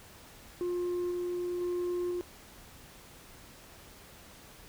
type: tone with tremolo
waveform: sine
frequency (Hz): 354.2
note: F4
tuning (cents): +24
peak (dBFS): -27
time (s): 0.61-2.21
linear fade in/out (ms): 0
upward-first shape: square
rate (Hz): 1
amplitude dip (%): 25
effects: tanh soft clip ceiling -29 dBFS + pink hiss -53 dBFS RMS until 4.68 s